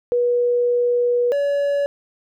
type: tone pair in turn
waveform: sine / triangle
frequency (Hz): 484.9 / 568.5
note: B4 / C#5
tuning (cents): -32 / +44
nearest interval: minor third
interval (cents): 276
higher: second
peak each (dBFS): -15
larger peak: neither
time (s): 0.12-1.32 / 1.32-1.86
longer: first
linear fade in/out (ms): 0
effects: none